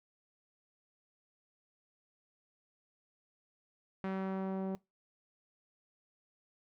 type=tone with low-pass filter sweep; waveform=sawtooth; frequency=191.1 Hz; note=G3; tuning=44 cents flat; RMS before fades=-37 dBFS; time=4.04-4.75 s; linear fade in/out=0 ms; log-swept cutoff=1900 to 650 Hz; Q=0.97; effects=noise-tail reverb RT60 0.2 s tail -22 dB re dry